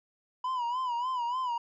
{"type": "tone with vibrato", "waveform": "triangle", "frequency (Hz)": 987.8, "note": "B5", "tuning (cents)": 0, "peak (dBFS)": -27, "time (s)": [0.44, 1.58], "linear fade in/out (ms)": 5, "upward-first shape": "sine", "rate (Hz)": 3.4, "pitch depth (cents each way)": 91, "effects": ["resampled to 16000 Hz"]}